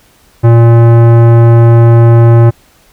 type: tone with tanh clipping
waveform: sine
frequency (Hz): 116.54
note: A#2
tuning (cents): 0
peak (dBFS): -3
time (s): 0.43-2.51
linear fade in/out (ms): 20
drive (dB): 18
effects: pink hiss -46 dBFS RMS until 2.92 s